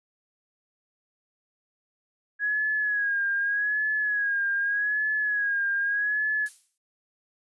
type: tone with vibrato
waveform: sine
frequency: 1661.2 Hz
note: G#6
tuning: in tune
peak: -23 dBFS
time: 2.39-6.49 s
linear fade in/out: 50 ms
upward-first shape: sine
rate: 0.83 Hz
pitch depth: 60 cents each way
type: noise with exponential decay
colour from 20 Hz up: violet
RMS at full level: -36 dBFS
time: 6.46-6.78 s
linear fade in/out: 2 ms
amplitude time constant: 68 ms
effects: resampled to 24000 Hz